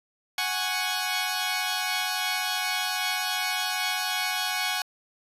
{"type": "chord", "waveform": "10% pulse", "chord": "F# suspended second", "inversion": "none", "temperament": "equal", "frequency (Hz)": [740, 830.6, 1108.7], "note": ["F#5", "G#5", "C#6"], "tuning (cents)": [0, 0, 0], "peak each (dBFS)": [-21, -22, -24], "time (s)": [0.38, 4.82], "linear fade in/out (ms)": 2, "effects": ["resampled to 32000 Hz"]}